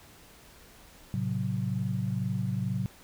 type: chord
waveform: sine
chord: F# diminished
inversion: first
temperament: just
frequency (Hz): 111 / 133.2 / 185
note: A2 / C3 / F#3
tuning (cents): +16 / +31 / 0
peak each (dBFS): -32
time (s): 1.14-2.86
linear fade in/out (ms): 0
effects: pink hiss -54 dBFS RMS until 3.03 s